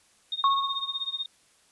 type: tone with tremolo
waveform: sine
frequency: 3690 Hz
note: A#7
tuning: 18 cents flat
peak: -25 dBFS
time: 0.32-1.26 s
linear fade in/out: 2 ms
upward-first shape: triangle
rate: 16 Hz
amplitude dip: 100%
type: tone with exponential decay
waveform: sine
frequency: 1100 Hz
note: C#6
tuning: 14 cents flat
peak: -17 dBFS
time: 0.44-1.23 s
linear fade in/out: 1 ms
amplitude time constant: 170 ms
effects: white hiss -62 dBFS RMS until 1.71 s + resampled to 24000 Hz